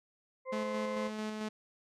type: harmonic tone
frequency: 520 Hz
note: C5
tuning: 11 cents flat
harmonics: 1 / 2 / 4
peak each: -36 / -42 / -48 dBFS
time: 0.45-1.11 s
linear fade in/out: 50 ms
type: tone with tremolo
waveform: sawtooth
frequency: 215 Hz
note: A3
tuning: 40 cents flat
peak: -31 dBFS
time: 0.52-1.49 s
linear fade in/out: 10 ms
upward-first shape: square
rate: 4.5 Hz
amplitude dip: 30%
effects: low-pass 7000 Hz 12 dB/octave